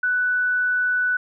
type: tone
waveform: sine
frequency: 1488 Hz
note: F#6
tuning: 9 cents sharp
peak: -18 dBFS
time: 0.03-1.17 s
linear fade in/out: 5 ms
effects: none